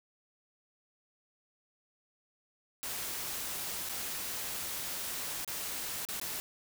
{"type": "noise with dropouts", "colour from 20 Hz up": "white", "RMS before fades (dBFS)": -38, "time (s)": [2.83, 6.4], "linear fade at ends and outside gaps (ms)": 0, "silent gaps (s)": [[3.889, 3.895], [5.447, 5.477], [6.051, 6.087], [6.199, 6.214]], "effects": []}